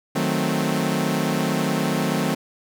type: chord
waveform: sawtooth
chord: D# diminished seventh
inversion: none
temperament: equal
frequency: 155.56 / 185 / 220 / 261.6 Hz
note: D#3 / F#3 / A3 / C4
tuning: 0 / 0 / 0 / 0 cents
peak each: -22 dBFS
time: 0.15-2.35 s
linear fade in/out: 10 ms
effects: none